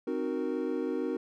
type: chord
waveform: triangle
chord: C half-diminished seventh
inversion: none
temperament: equal with one note detuned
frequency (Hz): 261.6 / 307.9 / 370 / 466.2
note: C4 / Eb4 / Gb4 / Bb4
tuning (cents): 0 / -18 / 0 / 0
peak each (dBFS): -33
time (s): 0.07-1.17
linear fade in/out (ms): 5
effects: none

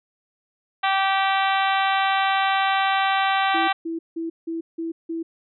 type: harmonic tone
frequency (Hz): 388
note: G4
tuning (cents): -18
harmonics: 2 / 3 / 4 / 5 / 6 / 7 / 8 / 9 / 10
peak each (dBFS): -21 / -25 / -27 / -29 / -31 / -32 / -33 / -34 / -35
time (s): 0.83-3.73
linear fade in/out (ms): 10
type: tone bursts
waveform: sine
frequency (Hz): 329.6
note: E4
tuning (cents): 0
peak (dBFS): -25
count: 6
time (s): 3.54-5.23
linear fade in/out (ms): 10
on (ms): 140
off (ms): 170
effects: none

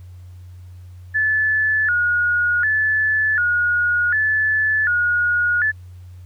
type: tone with vibrato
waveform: sine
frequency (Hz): 1583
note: G6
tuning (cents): +17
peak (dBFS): -15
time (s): 1.14-5.72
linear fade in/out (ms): 20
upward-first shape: square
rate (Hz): 0.67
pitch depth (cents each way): 160
effects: added 90 Hz sine -36 dBFS peak until 6.25 s + pink hiss -59 dBFS RMS until 6.25 s

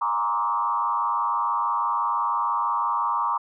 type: tone with frequency modulation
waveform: sine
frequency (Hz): 1046.5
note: C6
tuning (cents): 0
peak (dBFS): -21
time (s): 0.01-3.38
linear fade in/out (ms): 10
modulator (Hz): 106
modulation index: 1.6
effects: none

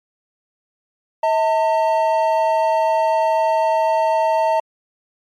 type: tone pair together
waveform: triangle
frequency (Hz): 641.1 / 902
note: E5 / A5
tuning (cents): -48 / +43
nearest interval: tritone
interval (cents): 591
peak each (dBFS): -15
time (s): 1.23-4.6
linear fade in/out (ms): 5
effects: MP3 64 kbps

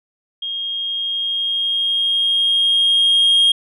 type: tone with level ramp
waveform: sine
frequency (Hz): 3244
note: G#7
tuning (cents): -41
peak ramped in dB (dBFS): -22 to -7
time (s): 0.42-3.52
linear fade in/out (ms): 5
effects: tanh soft clip ceiling -9 dBFS

